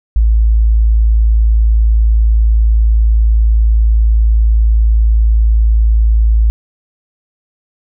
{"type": "tone", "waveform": "sine", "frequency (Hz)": 55, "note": "A1", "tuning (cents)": 0, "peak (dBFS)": -6, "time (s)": [0.16, 6.5], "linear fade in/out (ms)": 0, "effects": []}